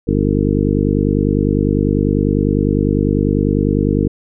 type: harmonic tone with a mistuned harmonic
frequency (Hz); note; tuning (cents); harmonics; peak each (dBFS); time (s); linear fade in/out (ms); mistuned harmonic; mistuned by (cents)
50; G1; +35; 1 / 2 / 3 / 4 / 5 / 6 / 7 / 8 / 9; -21 / -20 / -20 / -20 / -20 / -20 / -24 / -26 / -23; 0.07-4.08; 10; 9; +35
effects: none